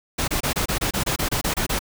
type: noise bursts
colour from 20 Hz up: pink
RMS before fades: -23 dBFS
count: 13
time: 0.18-1.792 s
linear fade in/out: 10 ms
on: 100 ms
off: 26 ms
effects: none